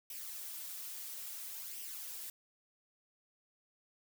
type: noise with flanger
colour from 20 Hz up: blue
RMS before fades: -45 dBFS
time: 0.1-2.3 s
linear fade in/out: 2 ms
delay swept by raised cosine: 0.35 to 5.75 ms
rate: 0.59 Hz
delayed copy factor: +0.55
effects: none